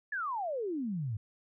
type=exponential sweep; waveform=sine; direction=down; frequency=1760 to 99.5 Hz; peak=-32 dBFS; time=0.12-1.17 s; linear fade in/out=5 ms; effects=none